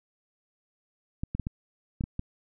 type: clicks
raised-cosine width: 5 ms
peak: -18 dBFS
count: 7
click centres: 1.235 / 1.35 / 1.397 / 1.469 / 2.009 / 2.039 / 2.194 s
effects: none